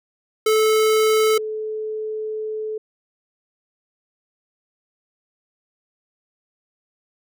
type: tone pair in turn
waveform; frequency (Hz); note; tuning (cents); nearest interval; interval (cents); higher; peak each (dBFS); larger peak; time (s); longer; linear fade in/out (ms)
square / sine; 435.2 / 432.9; A4 / A4; -19 / -28; unison; 9; first; -15 / -24; first; 0.46-1.38 / 1.38-2.78; second; 5
effects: none